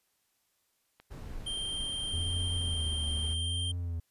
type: click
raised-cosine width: 0.3 ms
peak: -36 dBFS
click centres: 1 s
type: noise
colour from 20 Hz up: brown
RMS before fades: -42 dBFS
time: 1.1-3.35 s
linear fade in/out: 20 ms
type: tone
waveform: square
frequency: 3163 Hz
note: G7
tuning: 15 cents sharp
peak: -34 dBFS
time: 1.46-3.72 s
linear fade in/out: 10 ms
type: tone with vibrato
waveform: triangle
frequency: 82 Hz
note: E2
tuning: 9 cents flat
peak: -30 dBFS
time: 2.13-4 s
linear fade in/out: 5 ms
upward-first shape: sine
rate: 0.8 Hz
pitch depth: 130 cents each way
effects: white hiss -75 dBFS RMS until 4.1 s + resampled to 32000 Hz